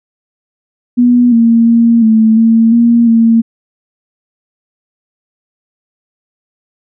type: tone with pitch steps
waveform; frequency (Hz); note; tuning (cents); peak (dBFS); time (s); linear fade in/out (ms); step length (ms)
sine; 243.7 / 230.5 / 232.1 / 220.9 / 226.6 / 234.6 / 228.2; B3 / A#3 / A#3 / A3 / A#3 / A#3 / A#3; -23 / -19 / -7 / +7 / -49 / +11 / -37; -4; 0.97-3.42; 20; 350
effects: none